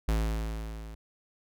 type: tone with level ramp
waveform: square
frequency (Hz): 54.6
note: A1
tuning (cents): -13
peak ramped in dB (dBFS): -24 to -42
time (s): 0.08-0.95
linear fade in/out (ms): 5
effects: none